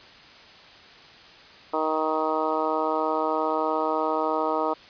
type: harmonic tone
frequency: 156.9 Hz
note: D#3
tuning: 15 cents sharp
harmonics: 2 / 3 / 4 / 5 / 6 / 7 / 8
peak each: -31 / -29 / -29 / -31 / -29 / -33 / -31 dBFS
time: 1.73-4.74 s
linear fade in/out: 10 ms
effects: white hiss -48 dBFS RMS until 4.89 s + resampled to 11025 Hz